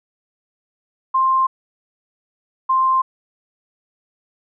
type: tone pair in turn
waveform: sine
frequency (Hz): 1053 / 1048.6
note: C6 / C6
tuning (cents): +11 / +3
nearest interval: unison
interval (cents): 8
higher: first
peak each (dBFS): -13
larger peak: neither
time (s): 1.14-1.47 / 2.69-3.02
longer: neither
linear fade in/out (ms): 10
effects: none